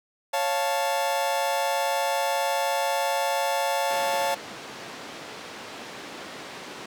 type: chord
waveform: 40% pulse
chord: Db augmented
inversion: none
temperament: equal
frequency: 554.4 / 698.5 / 880 Hz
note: Db5 / F5 / A5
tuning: 0 / 0 / 0 cents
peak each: -27 / -28 / -26 dBFS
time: 0.33-4.35 s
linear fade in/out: 10 ms
type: band-pass noise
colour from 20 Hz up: pink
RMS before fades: -40 dBFS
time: 3.9-6.86 s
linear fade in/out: 5 ms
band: 260 to 5100 Hz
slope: 12 dB/octave
effects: none